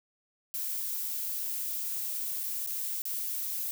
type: noise with dropouts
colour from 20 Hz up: violet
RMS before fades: -34 dBFS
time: 0.54-3.71 s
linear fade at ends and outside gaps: 0 ms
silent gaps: 2.433-2.437 / 2.663-2.673 / 3.02-3.054 s
effects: none